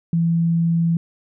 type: tone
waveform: sine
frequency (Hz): 167.2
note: E3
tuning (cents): +25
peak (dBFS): -15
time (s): 0.13-0.97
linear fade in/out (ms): 2
effects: none